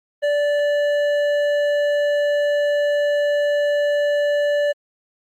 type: tone with hard clipping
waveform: sine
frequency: 583 Hz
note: D5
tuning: 13 cents flat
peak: -18 dBFS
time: 0.22-4.73 s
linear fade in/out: 20 ms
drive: 9 dB
effects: Opus 24 kbps